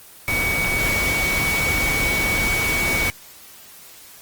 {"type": "tone in noise", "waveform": "sine", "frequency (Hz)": 2250, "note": "C#7", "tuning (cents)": 25, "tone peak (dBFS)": -20, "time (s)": [0.28, 3.1], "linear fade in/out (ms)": 0, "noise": "pink", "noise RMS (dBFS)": -24, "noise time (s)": [0.28, 3.1], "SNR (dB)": 1, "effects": ["white hiss -44 dBFS RMS until 4.21 s", "Opus 24 kbps"]}